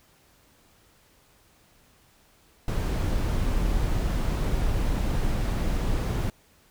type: noise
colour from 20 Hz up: brown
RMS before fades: -25 dBFS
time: 2.68-6.3 s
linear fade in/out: 2 ms
effects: pink hiss -60 dBFS RMS until 6.7 s